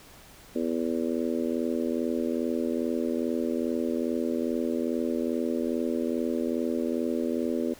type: harmonic tone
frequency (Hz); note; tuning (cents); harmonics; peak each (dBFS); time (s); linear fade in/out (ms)
82.41; E2; 0; 3 / 4 / 5 / 6 / 7; -29 / -31 / -33 / -35 / -36; 0.55-7.74; 10
effects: pink hiss -51 dBFS RMS until 7.79 s